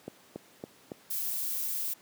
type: click train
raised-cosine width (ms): 2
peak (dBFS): -22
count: 4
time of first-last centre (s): 0.08-0.918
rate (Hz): 3.58
type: noise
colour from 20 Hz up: violet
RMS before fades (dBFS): -33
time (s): 1.1-1.94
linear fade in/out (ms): 10
effects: pink hiss -58 dBFS RMS until 2.01 s + high-pass 200 Hz 12 dB/octave